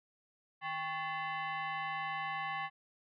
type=tone with frequency modulation; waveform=sine; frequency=155.56 Hz; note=D#3; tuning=in tune; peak=-35 dBFS; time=0.61-2.7 s; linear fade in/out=50 ms; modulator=948 Hz; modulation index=2.2; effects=none